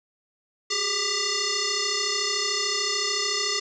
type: tone with frequency modulation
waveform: sine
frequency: 415.3 Hz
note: G#4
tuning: in tune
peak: -23 dBFS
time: 0.7-3.6 s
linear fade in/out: 10 ms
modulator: 797 Hz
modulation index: 7.5
effects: none

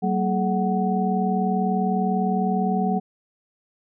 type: tone cluster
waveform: sine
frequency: 189 / 229 / 428.5 / 744 Hz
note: F#3 / A#3 / A4 / F#5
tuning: +37 / -31 / -46 / +9 cents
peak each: -22 / -27 / -29 / -25 dBFS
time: 0.02-3 s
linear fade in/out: 20 ms
effects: none

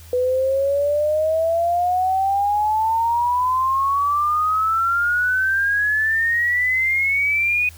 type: exponential sweep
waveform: sine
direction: up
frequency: 493.9 to 2492 Hz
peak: -16 dBFS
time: 0.13-7.69 s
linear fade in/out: 2 ms
effects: added 82 Hz sine -40 dBFS peak until 7.77 s + white hiss -47 dBFS RMS until 7.77 s

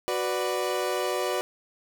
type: chord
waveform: 30% pulse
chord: B minor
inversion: second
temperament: equal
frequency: 370 / 493.9 / 587.3 Hz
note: F#4 / B4 / D5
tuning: 0 / 0 / 0 cents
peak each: -27 / -28 / -28 dBFS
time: 0.08-1.41 s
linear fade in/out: 0 ms
effects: none

